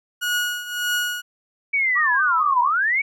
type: tone with tremolo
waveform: 30% pulse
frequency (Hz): 1452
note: F#6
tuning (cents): -33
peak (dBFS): -16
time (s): 0.21-1.22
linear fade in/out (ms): 20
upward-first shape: triangle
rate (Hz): 1.7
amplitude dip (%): 80
type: linear two-way sweep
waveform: sine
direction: down then up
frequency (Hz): 2293 to 932.3 to 2293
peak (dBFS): -17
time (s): 1.73-3.02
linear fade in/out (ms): 10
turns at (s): 2.62
type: tone with vibrato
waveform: sine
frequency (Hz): 1100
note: C#6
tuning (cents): -14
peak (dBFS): -21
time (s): 1.95-2.7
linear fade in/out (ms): 20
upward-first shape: sine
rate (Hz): 4.3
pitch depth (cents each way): 210
effects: none